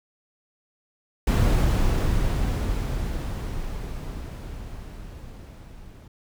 brown noise with level ramp, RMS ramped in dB -18 to -44 dBFS, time 1.27-6.08 s, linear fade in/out 5 ms, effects none

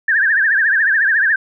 sine tone with vibrato, 1686 Hz, G#6, 26 cents sharp, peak -11 dBFS, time 0.08-1.36 s, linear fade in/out 5 ms, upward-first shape triangle, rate 14 Hz, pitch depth 180 cents each way, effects none

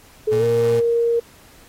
sine tone with pitch glide, 430.9 to 467.2 Hz, A4 to A#4, -36 to +4 cents, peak -15 dBFS, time 0.27-1.2 s, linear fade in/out 10 ms, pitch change +140 cents, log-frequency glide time 0.38-0.44 s
35% pulse tone, 116.54 Hz, A#2, in tune, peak -22 dBFS, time 0.31-0.81 s, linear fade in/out 20 ms
effects pink hiss -49 dBFS RMS until 1.68 s + AAC 48 kbps

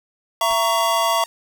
square chord, A# diminished, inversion second, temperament just, 671.3 / 932.3 / 1118.8 Hz, E5 / A#5 / C#6, +31 / 0 / +16 cents, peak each -22 dBFS, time 0.41-1.24 s, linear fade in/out 2 ms
pink noise with exponential decay, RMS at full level -33 dBFS, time 0.5-0.61 s, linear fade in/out 5 ms, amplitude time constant 23 ms
5% pulse tone, 925 Hz, A#5, 14 cents flat, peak -27 dBFS, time 0.62-1.26 s, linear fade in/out 0 ms
effects none

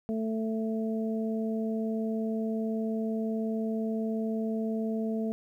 harmonic tone, 221.4 Hz, A3, 11 cents sharp, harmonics 1 / 2 / 3, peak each -29 / -35 / -39 dBFS, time 0.09-5.32 s, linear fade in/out 0 ms, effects 11-bit

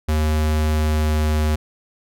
square tone with pitch glide, 77.1 to 76.61 Hz, D#2 to D#2, -15 to -26 cents, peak -17 dBFS, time 0.08-1.56 s, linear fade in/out 10 ms, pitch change -11 cents, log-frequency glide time 0.69-1.44 s, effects none

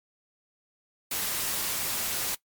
white noise, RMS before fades -30 dBFS, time 1.11-2.35 s, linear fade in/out 5 ms, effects noise-tail reverb RT60 0.1 s tail -19 dB re dry + MP3 96 kbps

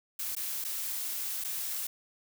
blue noise with dropouts, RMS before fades -35 dBFS, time 0.19-1.87 s, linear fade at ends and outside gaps 5 ms, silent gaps 0.352-0.365 / 0.642-0.647 / 1.44-1.445 s, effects none

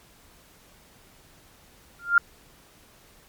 sine tone with exponential growth, 1396.9 Hz, F6, in tune, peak -10 dBFS, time 1.99-2.18 s, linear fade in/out 2 ms, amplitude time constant 40 ms, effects pink hiss -55 dBFS RMS until 3.28 s + MP3 96 kbps

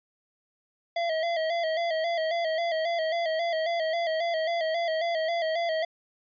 square tone with vibrato, 659.3 Hz, E5, in tune, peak -26 dBFS, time 0.96-5.85 s, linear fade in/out 5 ms, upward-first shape square, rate 3.7 Hz, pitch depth 59 cents each way, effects resampled to 11025 Hz

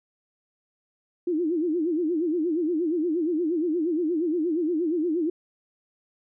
sine tone with vibrato, 329.6 Hz, E4, in tune, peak -22 dBFS, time 1.27-5.3 s, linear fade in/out 5 ms, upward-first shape sine, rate 8.5 Hz, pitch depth 160 cents each way, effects none

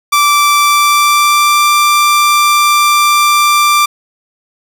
sawtooth tone with pitch glide, 1168 to 1180.9 Hz, D6 to D6, -10 to +9 cents, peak -3 dBFS, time 0.12-3.86 s, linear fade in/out 10 ms, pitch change +19 cents, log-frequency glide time 0.62-1.7 s, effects none

